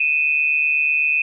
sine tone pair together, 2489 / 2637 Hz, D#7 / E7, 0 / 0 cents, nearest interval minor second, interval 100 cents, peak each -17 / -20 dBFS, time 0-1.22 s, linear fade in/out 5 ms, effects none

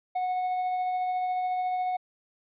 triangle tone with tremolo, 734 Hz, F#5, 14 cents flat, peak -23 dBFS, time 0.15-1.97 s, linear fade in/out 10 ms, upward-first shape triangle, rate 14 Hz, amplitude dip 25%, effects resampled to 8000 Hz

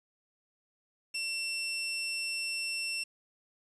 20% pulse tone, 2700 Hz, E7, 41 cents sharp, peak -28 dBFS, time 1.14-3.04 s, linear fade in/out 10 ms, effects resampled to 24000 Hz + 9-bit

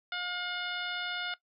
harmonic tone with a mistuned harmonic, 713 Hz, F5, 36 cents sharp, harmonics 1 / 2 / 3 / 4 / 5 / 6 / 7, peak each -43 / -35 / -41 / -42 / -40 / -48 / -52 dBFS, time 0.12-1.34 s, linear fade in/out 2 ms, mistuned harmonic 4, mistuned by +38 cents, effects noise-tail reverb RT60 0.1 s tail -18 dB re dry

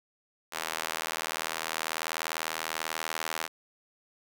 square tone with high-pass filter, 40.1 Hz, E1, 47 cents flat, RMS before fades -35 dBFS, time 0.51-3.49 s, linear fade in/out 50 ms, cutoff 990 Hz, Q 0.7, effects 9-bit

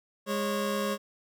25% pulse tone pair together, 205 / 547.3 Hz, G#3 / C#5, -22 / -22 cents, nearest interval octave + perfect fourth, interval 1700 cents, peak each -27 / -27 dBFS, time 0.26-0.98 s, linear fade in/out 50 ms, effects none

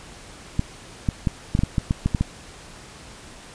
clicks, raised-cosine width 5 ms, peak -7 dBFS, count 11, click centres 0.594 / 1.088 / 1.272 / 1.551 / 1.591 / 1.635 / 1.782 / 1.909 / 2.06 / 2.148 / 2.21 s, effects pink hiss -43 dBFS RMS until 3.54 s + resampled to 22050 Hz

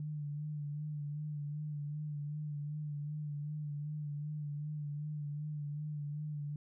sine tone with vibrato, 148.5 Hz, D3, 20 cents sharp, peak -37 dBFS, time 0-6.56 s, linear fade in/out 2 ms, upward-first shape sine, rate 2.6 Hz, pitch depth 39 cents each way, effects none

